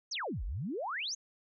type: exponential two-way sweep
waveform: sine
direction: down then up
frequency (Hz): 6770 to 40.2 to 6770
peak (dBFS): -34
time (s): 0.11-1.15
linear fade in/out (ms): 10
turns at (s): 0.44
effects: none